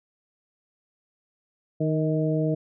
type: harmonic tone with a mistuned harmonic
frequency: 155.56 Hz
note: D#3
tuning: in tune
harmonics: 1 / 2 / 3 / 4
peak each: -24 / -27 / -29 / -30 dBFS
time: 1.8-2.55 s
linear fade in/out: 10 ms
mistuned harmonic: 4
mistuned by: +25 cents
effects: none